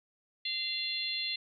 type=harmonic tone; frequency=691 Hz; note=F5; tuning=19 cents flat; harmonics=3 / 4 / 5 / 6; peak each=-41 / -39 / -37 / -35 dBFS; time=0.45-1.36 s; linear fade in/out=5 ms; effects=none